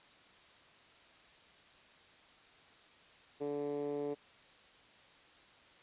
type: tone with band-pass filter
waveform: 10% pulse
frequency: 144.8 Hz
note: D3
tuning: 24 cents flat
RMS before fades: -38 dBFS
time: 3.4-4.15 s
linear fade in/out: 20 ms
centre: 390 Hz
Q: 3.8
effects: white hiss -61 dBFS RMS until 5.82 s + resampled to 8000 Hz